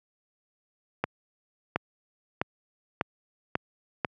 accelerating click train, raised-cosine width 0.5 ms, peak -10 dBFS, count 6, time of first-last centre 1.04-4.048 s, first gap 720 ms, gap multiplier 0.91, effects high-pass 100 Hz 12 dB/octave

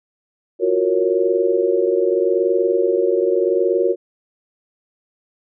sine chord, Gb major seventh, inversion third, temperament equal, 349.2 / 370 / 466.2 / 554.4 Hz, F4 / Gb4 / Bb4 / Db5, 0 / 0 / 0 / 0 cents, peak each -22 / -18 / -19 / -22 dBFS, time 0.59-3.96 s, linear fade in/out 50 ms, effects none

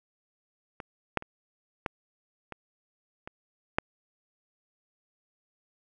clicks, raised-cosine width 0.5 ms, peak -23 / -9 / -27 / -14 / -23 / -24 / -8 dBFS, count 7, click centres 0.802 / 1.173 / 1.224 / 1.862 / 2.523 / 3.275 / 3.785 s, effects none

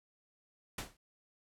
pink noise with exponential decay, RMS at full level -35 dBFS, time 0.78-0.97 s, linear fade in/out 5 ms, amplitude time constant 41 ms, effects low-pass 12000 Hz 12 dB/octave

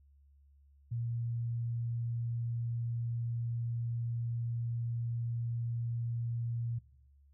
sine tone, 117.5 Hz, A#2, 14 cents sharp, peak -33 dBFS, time 0.91-6.79 s, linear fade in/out 10 ms, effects noise-tail reverb RT60 0.7 s tail -19 dB re dry + added 70 Hz sine -60 dBFS peak until 7.33 s

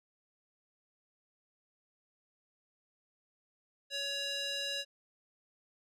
square tone with band-pass filter, 561 Hz, C#5, 21 cents sharp, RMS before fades -37 dBFS, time 3.9-4.85 s, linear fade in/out 50 ms, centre 3900 Hz, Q 2, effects none

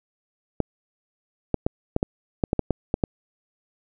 clicks, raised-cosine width 2 ms, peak -7 dBFS, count 11, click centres 0.603 / 1.543 / 1.665 / 1.964 / 2.029 / 2.438 / 2.531 / 2.593 / 2.707 / 2.941 / 3.038 s, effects none

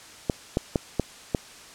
clicks, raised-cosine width 2 ms, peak -8 dBFS, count 5, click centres 0.298 / 0.571 / 0.758 / 0.997 / 1.348 s, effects white hiss -46 dBFS RMS until 1.74 s + low-pass 8000 Hz 12 dB/octave

